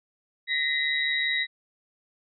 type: tone cluster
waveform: sine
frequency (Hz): 1877 / 2022 / 3827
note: A#6 / B6 / A#7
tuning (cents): +11 / +40 / +45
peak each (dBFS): -29 / -27 / -28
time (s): 0.47-1.47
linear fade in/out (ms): 50
effects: none